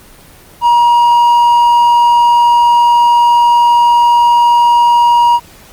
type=tone; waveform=triangle; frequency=952 Hz; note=A#5; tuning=36 cents sharp; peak=-3 dBFS; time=0.61-5.4 s; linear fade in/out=50 ms; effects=pink hiss -39 dBFS RMS until 5.72 s + Opus 24 kbps